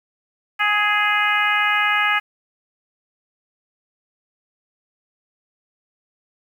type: harmonic tone with a mistuned harmonic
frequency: 415.7 Hz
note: G#4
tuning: 2 cents sharp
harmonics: 2 / 3 / 4 / 5 / 6 / 7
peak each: -25 / -22 / -21 / -22 / -24 / -27 dBFS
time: 0.59-2.2 s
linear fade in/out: 20 ms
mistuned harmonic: 3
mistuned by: +18 cents
effects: 8-bit